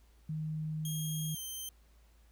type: tone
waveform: sine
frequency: 155.56 Hz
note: D#3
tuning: in tune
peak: -34 dBFS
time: 0.29-1.35 s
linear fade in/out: 5 ms
type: tone with pitch glide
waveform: 5% pulse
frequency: 3246 to 3117 Hz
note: G#7 to G7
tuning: -40 to -11 cents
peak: -32 dBFS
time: 0.85-1.69 s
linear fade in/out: 2 ms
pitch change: -71 cents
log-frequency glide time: 1.32-1.39 s
effects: added 56 Hz sine -60 dBFS peak until 2.31 s + pink hiss -70 dBFS RMS until 2.31 s

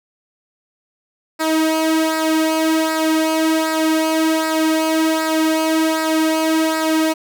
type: tone with flanger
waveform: sawtooth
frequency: 318.1 Hz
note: D#4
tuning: 38 cents sharp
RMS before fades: -17 dBFS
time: 1.39-7.14 s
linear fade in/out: 20 ms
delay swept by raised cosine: 0.31 to 2.61 ms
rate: 1.3 Hz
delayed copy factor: -0.65
effects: none

